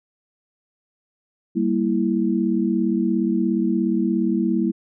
sine chord, E diminished, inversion first, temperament equal, 196 / 233.1 / 329.6 Hz, G3 / Bb3 / E4, 0 / 0 / 0 cents, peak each -22 dBFS, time 1.55-4.72 s, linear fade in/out 20 ms, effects none

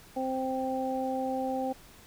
harmonic tone, 261.6 Hz, C4, in tune, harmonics 1 / 2 / 3, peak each -33 / -33 / -33 dBFS, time 0.16-1.73 s, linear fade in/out 10 ms, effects pink hiss -54 dBFS RMS until 2.06 s

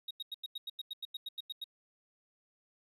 triangle tone bursts, 3772 Hz, A#7, 20 cents sharp, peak -36 dBFS, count 14, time 0.08-1.642 s, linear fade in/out 5 ms, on 28 ms, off 90 ms, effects 13-bit

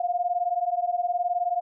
sine beating tone pair, 698.5 / 717.5 Hz, F5 / F5, 0 / +47 cents, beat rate 19 Hz, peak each -26 dBFS, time 0-1.61 s, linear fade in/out 5 ms, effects none

